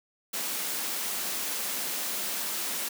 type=high-pass noise; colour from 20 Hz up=white; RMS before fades=-32 dBFS; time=0.33-2.89 s; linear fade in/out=10 ms; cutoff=170 Hz; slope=48 dB/octave; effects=none